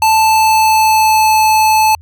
square tone with pitch glide, 880 to 869.4 Hz, A5 to A5, 0 to -21 cents, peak -8 dBFS, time 0.02-1.95 s, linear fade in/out 2 ms, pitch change -21 cents, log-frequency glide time 0.14-1.32 s, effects added 82 Hz sine -35 dBFS peak until 2.01 s

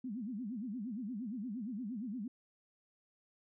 sine tone with vibrato, 227.3 Hz, A#3, 43 cents flat, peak -38 dBFS, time 0.04-2.28 s, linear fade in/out 5 ms, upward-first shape sine, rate 8.6 Hz, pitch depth 260 cents each way, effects none

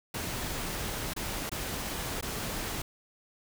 pink noise with dropouts, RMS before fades -35 dBFS, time 0.14-2.82 s, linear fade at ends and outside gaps 5 ms, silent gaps 1.136-1.163 / 1.495-1.516 / 2.211-2.225 s, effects none

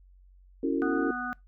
sine chord, F# dominant seventh, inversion second, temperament equal with one note detuned, 277.2 / 329.6 / 370 / 454.2 Hz, C#4 / E4 / F#4 / A#4, 0 / 0 / 0 / -45 cents, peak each -28 / -30 / -33 / -32 dBFS, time 0.63-1.11 s, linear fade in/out 5 ms
harmonic tone, 247.1 Hz, B3, 1 cent sharp, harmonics 1 / 3 / 5 / 6, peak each -37 / -38 / -37 / -34 dBFS, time 0.82-1.33 s, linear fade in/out 0 ms
effects noise-tail reverb RT60 0.2 s tail -23 dB re dry + added 46 Hz sine -53 dBFS peak until 1.47 s

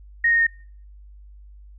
sine tone with pitch steps, 1864 / 1852.2 / 1840.5 Hz, A#6 / A#6 / A#6, -1 / -12 / -23 cents, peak -15 dBFS, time 0.24-0.468 s, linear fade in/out 5 ms, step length 76 ms, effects noise-tail reverb RT60 0.5 s tail -25 dB re dry + added 50 Hz sine -42 dBFS peak until 1.78 s

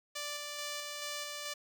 5% pulse tone with tremolo, 587.3 Hz, D5, in tune, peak -26 dBFS, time 0.15-1.54 s, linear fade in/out 10 ms, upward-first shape square, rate 2.3 Hz, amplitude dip 25%, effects 11-bit

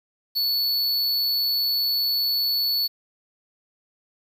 square tone, 4435 Hz, C#8, in tune, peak -21 dBFS, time 0.35-2.88 s, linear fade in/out 20 ms, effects 8-bit

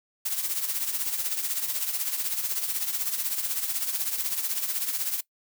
blue noise with tremolo, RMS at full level -26 dBFS, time 0.25-5.21 s, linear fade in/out 10 ms, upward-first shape triangle, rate 16 Hz, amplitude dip 70%, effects noise-tail reverb RT60 0.1 s tail -21 dB re dry

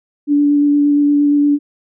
sine tone with vibrato, 289.8 Hz, D4, 23 cents flat, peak -9 dBFS, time 0.27-1.59 s, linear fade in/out 50 ms, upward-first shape square, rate 8.6 Hz, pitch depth 8 cents each way, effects none

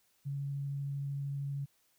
sine tone with vibrato, 140.2 Hz, C#3, 20 cents sharp, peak -34 dBFS, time 0.25-1.66 s, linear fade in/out 20 ms, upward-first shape triangle, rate 13 Hz, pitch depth 9 cents each way, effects white hiss -72 dBFS RMS until 1.98 s

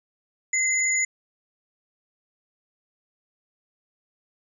sine tone pair together, 2055 / 6908 Hz, C7 / A8, -32 / -33 cents, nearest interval octave + major sixth, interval 2099 cents, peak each -23 dBFS, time 0.53-1.05 s, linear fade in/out 5 ms, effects none

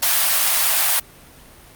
white high-pass noise, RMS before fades -17 dBFS, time 0.02-1 s, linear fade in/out 10 ms, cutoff 620 Hz, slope 48 dB/octave, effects pink hiss -45 dBFS RMS until 1.75 s + Opus 48 kbps

